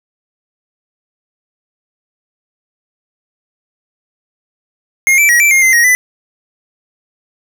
square tone with pitch steps, 2137 / 2326 / 1906 / 2335 / 2131 / 2070 / 1883 / 1998 Hz, C7 / D7 / A#6 / D7 / C7 / C7 / A#6 / B6, +36 / -17 / +38 / -11 / +31 / -19 / +17 / +20 cents, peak -7 dBFS, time 5.07-5.95 s, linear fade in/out 0 ms, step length 110 ms, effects none

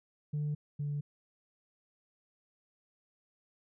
sine tone pair in turn, 148.6 / 145.37 Hz, D3 / D3, +21 / -17 cents, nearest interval unison, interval 38 cents, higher first, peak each -29 / -31 dBFS, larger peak first, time 0.33-0.55 / 0.79-1.01 s, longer neither, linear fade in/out 10 ms, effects tanh soft clip ceiling -29 dBFS

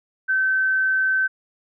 sine tone, 1538 Hz, G6, 33 cents flat, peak -17 dBFS, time 0.28-1.28 s, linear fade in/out 20 ms, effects none

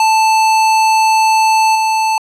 square tone with level steps, 880 Hz, A5, in tune, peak -9 / -12 dBFS, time 0-2.18 s, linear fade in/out 2 ms, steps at 1.75 s, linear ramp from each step 5 ms, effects low-pass 9000 Hz 12 dB/octave

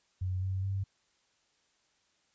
sine tone with pitch steps, 92.5 / 94.88 / 97.32 Hz, F#2 / F#2 / G2, 0 / +44 / -12 cents, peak -30 dBFS, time 0.21-0.84 s, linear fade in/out 10 ms, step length 210 ms, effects white hiss -72 dBFS RMS until 2.34 s + resampled to 16000 Hz

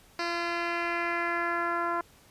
10% pulse tone with low-pass filter sweep, 342.5 Hz, F4, 34 cents flat, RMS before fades -30 dBFS, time 0.19-2.01 s, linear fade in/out 2 ms, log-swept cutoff 4300 to 1200 Hz, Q 2.1, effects pink hiss -58 dBFS RMS until 2.3 s + resampled to 32000 Hz

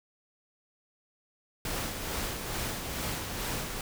pink noise with tremolo, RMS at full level -33 dBFS, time 1.65-3.81 s, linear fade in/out 2 ms, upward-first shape sine, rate 2.3 Hz, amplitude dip 40%, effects none

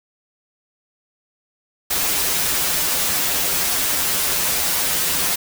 white noise with comb filter, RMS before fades -20 dBFS, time 1.9-5.36 s, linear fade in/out 10 ms, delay 9 ms, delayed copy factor -0.85, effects none

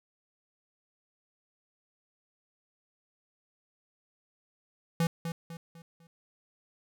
square tone with echo, 166.6 Hz, E3, 19 cents sharp, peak -25 dBFS, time 5-5.07 s, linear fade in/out 2 ms, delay 250 ms, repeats 4, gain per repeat -8 dB, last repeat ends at 6.07 s, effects none

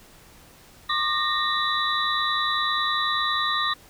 sine tone cluster, 1089 / 1199 / 1851 / 3554 / 3914 Hz, C#6 / D6 / A#6 / A7 / B7, -31 / +36 / -13 / +17 / -16 cents, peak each -31 / -26 / -28 / -31 / -27 dBFS, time 0.89-3.74 s, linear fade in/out 10 ms, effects pink hiss -51 dBFS RMS until 3.89 s

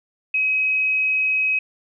sine tone, 2541 Hz, D#7, 36 cents sharp, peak -17 dBFS, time 0.34-1.59 s, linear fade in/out 5 ms, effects none

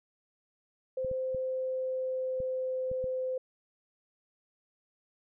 sine tone with pitch glide, 519 to 514.8 Hz, C5 to C5, -14 to -28 cents, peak -30 dBFS, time 0.97-3.38 s, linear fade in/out 5 ms, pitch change -14 cents, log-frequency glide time 1.25-3.17 s
clicks, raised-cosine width 5 ms, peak -31 dBFS, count 6, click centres 1.047 / 1.114 / 1.347 / 2.403 / 2.915 / 3.042 s
effects none

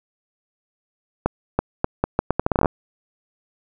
accelerating click train, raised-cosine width 1 ms, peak -3 dBFS, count 15, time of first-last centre 1.26-2.658 s, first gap 330 ms, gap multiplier 0.77, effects none

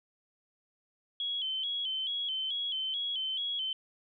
sine tone with vibrato, 3200 Hz, G7, 35 cents sharp, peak -31 dBFS, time 1.2-3.73 s, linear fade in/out 2 ms, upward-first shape square, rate 2.3 Hz, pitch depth 68 cents each way, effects none

